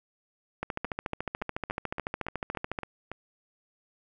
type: two click trains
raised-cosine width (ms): 0.5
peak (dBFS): -16 / -21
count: 31 / 9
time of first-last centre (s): 0.63-2.788 / 0.85-3.116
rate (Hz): 13.9 / 3.53
effects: none